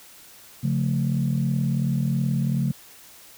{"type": "chord", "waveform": "sine", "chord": "Db augmented", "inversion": "none", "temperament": "equal with one note detuned", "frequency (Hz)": [138.59, 177.15, 220], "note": ["Db3", "F3", "A3"], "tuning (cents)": [0, 25, 0], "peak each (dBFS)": [-22, -26, -26], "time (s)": [0.63, 2.72], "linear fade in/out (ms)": 10, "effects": ["tanh soft clip ceiling -13 dBFS", "white hiss -48 dBFS RMS until 3.37 s"]}